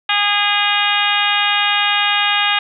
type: harmonic tone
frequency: 410 Hz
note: G#4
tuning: 22 cents flat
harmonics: 2 / 3 / 4 / 5 / 6 / 7 / 8 / 9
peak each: -21 / -22 / -21 / -23 / -21 / -20 / -23 / -23 dBFS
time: 0.09-2.59 s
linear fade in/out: 5 ms
effects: none